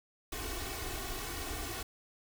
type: noise with comb filter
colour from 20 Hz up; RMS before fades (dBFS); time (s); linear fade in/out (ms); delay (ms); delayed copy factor
pink; -39; 0.32-1.83; 5; 2.7; +0.9
effects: none